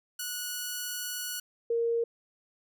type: tone pair in turn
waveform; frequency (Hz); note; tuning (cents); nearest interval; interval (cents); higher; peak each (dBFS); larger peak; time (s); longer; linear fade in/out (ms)
5% pulse / sine; 1467 / 465; F#6 / A#4; -15 / -4; octave + minor sixth; 1989; first; -22 / -25; first; 0.19-1.4 / 1.7-2.04; first; 5
effects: none